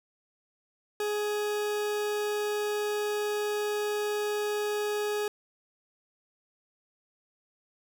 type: tone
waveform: 40% pulse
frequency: 417.7 Hz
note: G#4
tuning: 10 cents sharp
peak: -27 dBFS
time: 1-5.28 s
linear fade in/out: 2 ms
effects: none